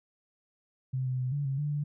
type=tone with pitch steps; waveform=sine; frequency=130.2 / 128.4 / 127.2 / 143.7 / 135.3 / 147.3 / 146.4 Hz; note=C3 / C3 / C3 / D3 / C#3 / D3 / D3; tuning=-8 / -32 / -48 / -37 / -42 / +6 / -5 cents; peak=-28 dBFS; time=0.93-1.84 s; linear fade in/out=10 ms; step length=130 ms; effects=none